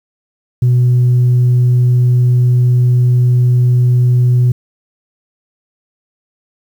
sine tone, 123.7 Hz, B2, 3 cents sharp, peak -5 dBFS, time 0.62-4.52 s, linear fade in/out 5 ms, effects tanh soft clip ceiling -5 dBFS + 7-bit

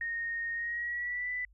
sine tone with pitch glide, 1854 to 1987.1 Hz, A#6 to B6, -10 to +10 cents, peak -32 dBFS, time 0.01-1.45 s, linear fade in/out 2 ms, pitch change +120 cents, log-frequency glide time 0.54-1.31 s, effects added 50 Hz sine -58 dBFS peak until 1.53 s

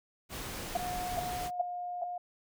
pink noise, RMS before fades -40 dBFS, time 0.29-1.51 s, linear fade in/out 50 ms
sine tone bursts, 701 Hz, F5, 6 cents sharp, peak -26 dBFS, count 4, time 0.75-2.038 s, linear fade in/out 5 ms, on 22 ms, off 400 ms
sine tone with pitch glide, 721 to 711.9 Hz, F#5 to F5, -45 to +33 cents, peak -35 dBFS, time 0.79-2.18 s, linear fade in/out 5 ms, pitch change -22 cents, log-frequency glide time 1.38-1.67 s
effects none

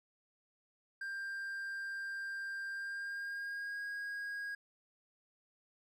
triangle tone with pitch glide, 1589 to 1638.4 Hz, G6 to G#6, +23 to -24 cents, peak -37 dBFS, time 1.01-4.55 s, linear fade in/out 5 ms, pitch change +53 cents, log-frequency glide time 2.7-3.82 s, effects none

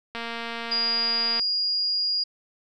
click train, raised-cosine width 0.3 ms, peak -17 dBFS, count 290, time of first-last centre 0.15-1.396 s, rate 232 Hz
sine tone, 4853 Hz, D#8, 44 cents flat, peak -22 dBFS, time 0.71-2.24 s, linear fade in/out 10 ms
effects none

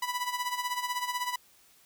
sawtooth tone with tremolo, 987.8 Hz, B5, in tune, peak -24 dBFS, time 0.02-1.36 s, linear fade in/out 5 ms, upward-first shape sine, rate 16 Hz, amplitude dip 70%, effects white hiss -61 dBFS RMS until 1.85 s

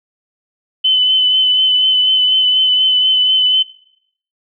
sine tone with vibrato, 3029 Hz, F#7, 40 cents sharp, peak -9 dBFS, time 0.84-3.63 s, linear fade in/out 10 ms, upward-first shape triangle, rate 4.1 Hz, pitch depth 24 cents each way, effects noise-tail reverb RT60 0.7 s tail -20 dB re dry

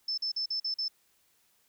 sine tone bursts, 5274 Hz, E8, in tune, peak -29 dBFS, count 6, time 0.08-0.882 s, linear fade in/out 5 ms, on 97 ms, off 44 ms, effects white hiss -69 dBFS RMS until 1.68 s

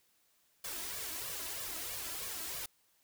white noise with flanger, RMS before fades -41 dBFS, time 0.64-2.66 s, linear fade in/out 5 ms, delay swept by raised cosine 1.7 to 3.1 ms, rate 3.1 Hz, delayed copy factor +0.8, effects white hiss -72 dBFS RMS until 3.03 s

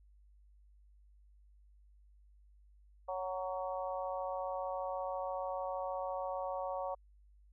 harmonic tone with a mistuned harmonic, 185.3 Hz, F#3, 3 cents sharp, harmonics 3 / 4 / 5 / 6, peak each -39 / -41 / -43 / -45 dBFS, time 3.08-6.95 s, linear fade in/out 10 ms, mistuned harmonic 6, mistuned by +18 cents, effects added 50 Hz sine -60 dBFS peak until 7.52 s

